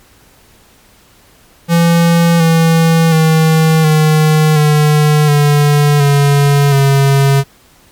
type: tone with pitch steps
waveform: square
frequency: 169 / 164.19 / 159.51 / 154.97 / 150.56 / 146.28 / 142.11 / 138.07 Hz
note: E3 / E3 / D#3 / D#3 / D3 / D3 / C#3 / C#3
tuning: +43 / -7 / +43 / -7 / +43 / -7 / +43 / -7 cents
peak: -7 dBFS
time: 1.68-7.44 s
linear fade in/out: 50 ms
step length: 720 ms
effects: pink hiss -46 dBFS RMS until 7.91 s + MP3 96 kbps